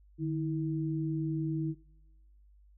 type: tone pair together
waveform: sine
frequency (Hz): 151.8 / 322.3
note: D#3 / E4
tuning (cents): -42 / -39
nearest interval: octave + minor second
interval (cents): 1303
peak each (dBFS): -32 / -33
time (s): 0.18-1.75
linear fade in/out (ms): 50
effects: noise-tail reverb RT60 1.0 s tail -22 dB re dry + added 50 Hz sine -57 dBFS peak until 2.77 s